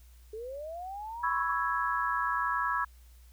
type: linear sweep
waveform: sine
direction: up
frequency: 419.6 to 1153 Hz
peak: -37 dBFS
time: 0.33-1.53 s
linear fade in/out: 5 ms
type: chord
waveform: sine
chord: C# minor seventh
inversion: third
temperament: equal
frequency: 987.8 / 1108.7 / 1318.5 / 1661.2 Hz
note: B5 / C#6 / E6 / G#6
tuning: 0 / 0 / 0 / 0 cents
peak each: -33 dBFS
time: 1.23-2.85 s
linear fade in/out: 10 ms
effects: added 60 Hz sine -52 dBFS peak until 3.32 s + white hiss -65 dBFS RMS until 3.32 s